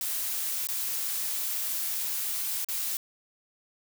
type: noise with dropouts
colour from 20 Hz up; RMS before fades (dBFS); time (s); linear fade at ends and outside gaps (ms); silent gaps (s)
blue; -31; 0.01-2.97; 1; 0.671-0.687 / 2.646-2.686
effects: none